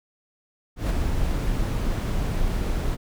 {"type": "noise with ADSR envelope", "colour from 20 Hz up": "brown", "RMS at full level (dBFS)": -20, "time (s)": [0.76, 2.97], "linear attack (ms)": 140, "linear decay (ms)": 10, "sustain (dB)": -4, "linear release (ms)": 36, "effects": []}